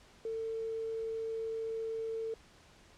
triangle tone with tanh clipping, 448.7 Hz, A4, 34 cents sharp, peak -34 dBFS, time 0.25-2.34 s, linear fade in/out 2 ms, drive 2 dB, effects pink hiss -60 dBFS RMS until 2.97 s + low-pass 7000 Hz 12 dB/octave

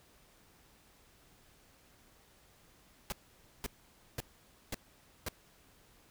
pink noise bursts, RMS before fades -37 dBFS, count 5, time 3.1-5.285 s, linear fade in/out 0 ms, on 21 ms, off 520 ms, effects pink hiss -64 dBFS RMS until 6.1 s

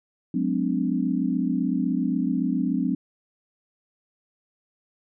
sine tone cluster, 182.8 / 210.2 / 256.8 / 292.9 Hz, F#3 / G#3 / C4 / D4, -21 / +21 / -32 / -5 cents, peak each -27 / -29 / -25 / -28 dBFS, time 0.34-2.95 s, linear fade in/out 5 ms, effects none

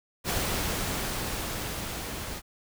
pink noise with level ramp, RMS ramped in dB -28 to -37 dBFS, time 0.24-2.42 s, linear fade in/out 50 ms, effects none

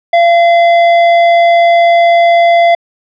sine tone with hard clipping, 684 Hz, F5, 36 cents flat, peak -6 dBFS, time 0.13-2.75 s, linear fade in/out 5 ms, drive 10 dB, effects low-pass 4000 Hz 12 dB/octave

